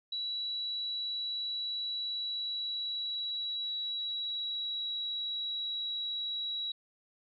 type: tone with pitch glide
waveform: sine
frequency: 3921 to 3887 Hz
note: B7 to B7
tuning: -13 to -28 cents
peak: -33 dBFS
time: 0.12-6.72 s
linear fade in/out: 5 ms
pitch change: -15 cents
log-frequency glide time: 2.04-4.84 s
effects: none